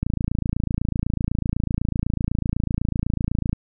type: click train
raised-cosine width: 5 ms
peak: -9 dBFS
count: 99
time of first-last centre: 0.03-3.53 s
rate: 28 Hz
effects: none